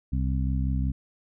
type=harmonic tone; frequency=65.41 Hz; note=C2; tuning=in tune; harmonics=1 / 2 / 3 / 4; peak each=-25 / -29 / -33 / -35 dBFS; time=0.12-0.92 s; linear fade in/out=10 ms; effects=none